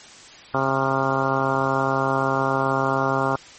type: harmonic tone with a mistuned harmonic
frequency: 134.4 Hz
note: C3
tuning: 47 cents sharp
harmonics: 1 / 2 / 3 / 4 / 5 / 6 / 7 / 8 / 9 / 10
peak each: -28 / -28 / -28 / -28 / -28 / -28 / -28 / -28 / -28 / -28 dBFS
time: 0.54-3.36 s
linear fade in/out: 2 ms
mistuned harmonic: 10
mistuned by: +64 cents
effects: white hiss -44 dBFS RMS until 3.58 s + MP3 32 kbps